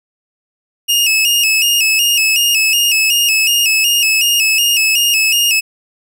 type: tone with vibrato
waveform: sawtooth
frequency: 2715 Hz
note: F7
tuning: 50 cents flat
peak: -7 dBFS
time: 0.88-5.61 s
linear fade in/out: 20 ms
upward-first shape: square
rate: 2.7 Hz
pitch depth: 78 cents each way
effects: none